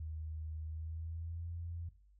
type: tone with pitch glide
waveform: sine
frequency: 78.6 to 84.73 Hz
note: D#2 to E2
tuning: +18 to +48 cents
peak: -40 dBFS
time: 0-1.89 s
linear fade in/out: 5 ms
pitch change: +130 cents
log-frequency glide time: 0.67-1.48 s
effects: noise-tail reverb RT60 0.4 s tail -18 dB re dry + added 50 Hz sine -62 dBFS peak until 2.19 s